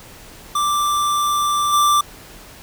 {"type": "tone with level steps", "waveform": "square", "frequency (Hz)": 1177, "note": "D6", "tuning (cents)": 3, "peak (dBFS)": [-17, -13], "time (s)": [0.55, 2.01], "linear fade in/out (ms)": 5, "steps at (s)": 1.72, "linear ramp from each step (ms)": 20, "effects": ["pink hiss -41 dBFS RMS until 2.62 s"]}